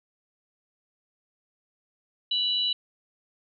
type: tone pair together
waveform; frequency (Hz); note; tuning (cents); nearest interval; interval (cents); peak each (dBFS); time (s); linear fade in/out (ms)
sine; 2954 / 3943; F#7 / B7; -3 / -4; perfect fourth; 499; -26; 2.31-2.73; 5
effects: none